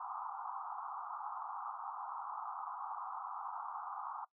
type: band-pass noise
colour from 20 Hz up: pink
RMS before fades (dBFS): -44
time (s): 0-4.25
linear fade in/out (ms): 5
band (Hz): 770 to 1300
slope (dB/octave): 96
effects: noise-tail reverb RT60 0.1 s tail -19 dB re dry